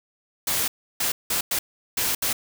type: noise bursts at uneven times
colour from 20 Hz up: white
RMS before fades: -24 dBFS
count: 6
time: 0.47-0.68 / 1-1.12 / 1.3-1.41 / 1.51-1.59 / 1.97-2.15 / 2.22-2.33 s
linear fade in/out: 5 ms
effects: none